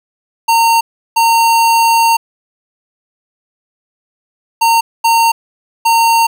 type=tone bursts at uneven times; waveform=square; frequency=917 Hz; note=A#5; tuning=29 cents flat; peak=-8 dBFS; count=5; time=0.48-0.81 / 1.16-2.17 / 4.61-4.81 / 5.04-5.32 / 5.85-6.27 s; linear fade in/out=10 ms; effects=8-bit